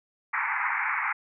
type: band-pass noise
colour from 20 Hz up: white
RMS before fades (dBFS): -28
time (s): 0.33-1.13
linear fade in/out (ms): 10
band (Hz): 820 to 2300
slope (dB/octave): 96
effects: none